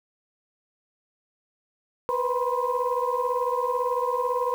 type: tone cluster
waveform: sine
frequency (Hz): 486 / 504 / 972 / 1046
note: B4 / B4 / B5 / C6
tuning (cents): -28 / +35 / -28 / -1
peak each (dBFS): -28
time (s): 2.09-4.54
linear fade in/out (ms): 0
effects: tanh soft clip ceiling -13 dBFS + 8-bit